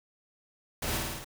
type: noise with echo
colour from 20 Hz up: pink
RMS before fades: -33 dBFS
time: 0.82-0.98 s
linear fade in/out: 5 ms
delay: 53 ms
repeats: 5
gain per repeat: -2 dB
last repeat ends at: 1.245 s
effects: none